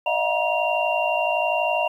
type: tone cluster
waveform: sine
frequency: 607 / 659 / 720 / 952 / 2770 Hz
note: D#5 / E5 / F#5 / A#5 / F7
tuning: -43 / -1 / -47 / +36 / -15 cents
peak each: -26 dBFS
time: 0.06-1.88 s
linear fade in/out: 5 ms
effects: 9-bit